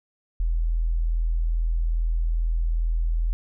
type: tone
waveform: sine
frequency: 41.2 Hz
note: E1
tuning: in tune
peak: -20 dBFS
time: 0.4-3.33 s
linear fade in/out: 0 ms
effects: none